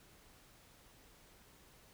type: silence
effects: pink hiss -63 dBFS RMS until 1.93 s